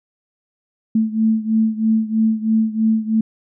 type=beating tone pair; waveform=sine; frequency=219.8 / 222.9 Hz; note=A3 / A3; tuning=-2 / +23 cents; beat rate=3.1 Hz; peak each=-16 / -19 dBFS; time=0.95-3.21 s; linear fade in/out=5 ms; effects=none